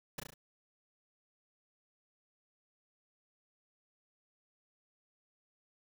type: noise with echo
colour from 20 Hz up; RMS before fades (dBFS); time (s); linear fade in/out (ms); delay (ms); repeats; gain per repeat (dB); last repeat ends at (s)
pink; -39; 0.18-0.2; 5; 35; 4; -4; 0.34
effects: none